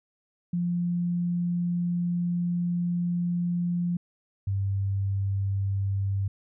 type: tone pair in turn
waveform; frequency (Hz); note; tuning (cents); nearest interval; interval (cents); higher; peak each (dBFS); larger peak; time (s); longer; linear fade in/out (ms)
sine; 174.61 / 98.28; F3 / G2; 0 / +5; minor seventh; 995; first; -24; neither; 0.53-3.97 / 4.47-6.28; first; 5
effects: none